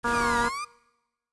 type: noise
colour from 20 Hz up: pink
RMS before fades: -35 dBFS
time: 0.03-0.51 s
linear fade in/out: 50 ms
type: harmonic tone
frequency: 237 Hz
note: A#3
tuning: 29 cents sharp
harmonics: 1 / 2 / 3 / 4 / 5 / 6 / 7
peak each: -33 / -32 / -40 / -28 / -30 / -29 / -33 dBFS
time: 0.04-0.49 s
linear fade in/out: 10 ms
type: linear two-way sweep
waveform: 35% pulse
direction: down then up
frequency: 1244.5 to 931 to 1231 Hz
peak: -29 dBFS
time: 0.13-0.65 s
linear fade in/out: 10 ms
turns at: 0.39 s
effects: noise-tail reverb RT60 1.0 s tail -23 dB re dry + resampled to 24000 Hz